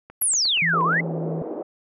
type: click train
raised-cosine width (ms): 0.5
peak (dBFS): -26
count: 8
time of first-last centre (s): 0.1-0.928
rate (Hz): 8.45
type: exponential two-way sweep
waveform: sine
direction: down then up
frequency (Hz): 12000 to 970 to 2140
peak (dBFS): -18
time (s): 0.21-1.01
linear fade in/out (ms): 10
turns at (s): 0.83
type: tone with pitch glide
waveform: sine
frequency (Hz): 167 to 162.62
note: E3 to E3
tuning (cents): +23 to -23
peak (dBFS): -26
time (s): 0.62-1.42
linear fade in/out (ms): 2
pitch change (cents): -46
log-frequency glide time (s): 1.02-1.14
type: band-pass noise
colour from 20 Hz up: white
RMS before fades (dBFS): -31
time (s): 0.73-1.63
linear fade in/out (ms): 5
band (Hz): 280 to 560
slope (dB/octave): 24
effects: none